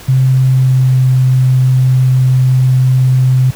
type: tone with pitch glide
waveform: sine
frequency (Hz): 130.81 to 129.01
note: C3 to C3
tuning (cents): 0 to -24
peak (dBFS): -6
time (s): 0.08-3.51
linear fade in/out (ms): 10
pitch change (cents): -24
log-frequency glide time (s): 0.33-1.05
effects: pink hiss -33 dBFS RMS until 3.55 s